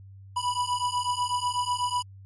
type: beating tone pair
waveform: square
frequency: 980 / 988.1 Hz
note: B5 / B5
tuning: -14 / +1 cents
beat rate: 8.1 Hz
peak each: -29 dBFS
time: 0.36-2.03 s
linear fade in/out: 10 ms
effects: added 97 Hz sine -44 dBFS peak until 2.25 s + MP3 48 kbps